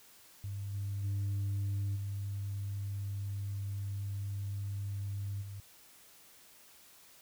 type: tone with level steps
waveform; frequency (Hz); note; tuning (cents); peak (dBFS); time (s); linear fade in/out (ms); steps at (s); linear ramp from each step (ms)
sine; 99.8; G2; +32; -36 / -33 / -29 / -34 / -41; 0.44-5.6; 0; 0.73 / 1.03 / 1.95 / 5.41; 20
effects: tanh soft clip ceiling -30 dBFS + white hiss -59 dBFS RMS until 7.21 s